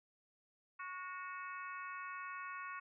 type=harmonic tone with a mistuned harmonic; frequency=370 Hz; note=F#4; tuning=in tune; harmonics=3 / 4 / 5 / 6 / 7; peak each=-46 / -49 / -52 / -55 / -54 dBFS; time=0.79-2.8 s; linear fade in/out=10 ms; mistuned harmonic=4; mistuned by=-37 cents; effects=none